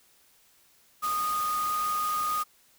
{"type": "tone in noise", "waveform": "sine", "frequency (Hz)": 1235, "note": "D#6", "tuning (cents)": -13, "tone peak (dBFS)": -26, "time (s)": [1.02, 2.44], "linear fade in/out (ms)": 20, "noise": "white", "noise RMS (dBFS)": -38, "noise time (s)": [1.02, 2.44], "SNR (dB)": 9, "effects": ["white hiss -62 dBFS RMS until 2.78 s"]}